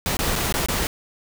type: noise with dropouts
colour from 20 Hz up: pink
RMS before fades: -23 dBFS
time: 0.06-0.87 s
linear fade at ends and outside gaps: 1 ms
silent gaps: 0.169-0.19 / 0.356-0.36 / 0.525-0.54 / 0.661-0.685 s
effects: none